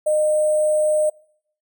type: tone with sample-and-hold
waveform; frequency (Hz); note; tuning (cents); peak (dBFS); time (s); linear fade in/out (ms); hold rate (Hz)
sine; 612; D#5; -29; -15; 0.06-1.1; 10; 8820
effects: noise-tail reverb RT60 0.6 s tail -22 dB re dry